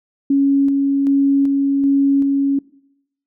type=tone with tremolo; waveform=sine; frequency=277.2 Hz; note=C#4; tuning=in tune; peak=-11 dBFS; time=0.3-2.59 s; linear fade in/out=5 ms; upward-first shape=square; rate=1.3 Hz; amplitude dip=25%; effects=noise-tail reverb RT60 0.8 s tail -22 dB re dry